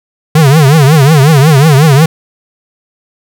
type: tone with vibrato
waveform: square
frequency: 146.83 Hz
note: D3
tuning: in tune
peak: -3 dBFS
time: 0.35-2.06 s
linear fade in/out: 5 ms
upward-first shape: triangle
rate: 5.5 Hz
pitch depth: 220 cents each way
effects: none